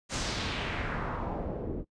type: noise with low-pass filter sweep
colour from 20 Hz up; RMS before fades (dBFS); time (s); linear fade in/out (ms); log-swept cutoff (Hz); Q
pink; -34; 0.09-1.85; 50; 7600 to 310; 1.7
effects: noise-tail reverb RT60 0.1 s tail -22 dB re dry + resampled to 22050 Hz